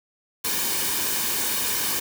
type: noise with comb filter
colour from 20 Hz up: white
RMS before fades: -25 dBFS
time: 0.44-2 s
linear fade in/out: 10 ms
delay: 1.5 ms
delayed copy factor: -0.55
effects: none